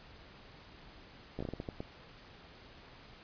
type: slowing click train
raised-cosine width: 2 ms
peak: -25 dBFS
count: 9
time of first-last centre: 1.39-1.804 s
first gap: 15 ms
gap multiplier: 1.34
effects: pink hiss -55 dBFS RMS until 3.23 s + resampled to 11025 Hz